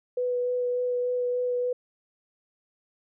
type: tone with vibrato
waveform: sine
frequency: 493.9 Hz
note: B4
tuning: in tune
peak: -24 dBFS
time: 0.17-1.73 s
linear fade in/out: 5 ms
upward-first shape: sine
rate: 3.4 Hz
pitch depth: 10 cents each way
effects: none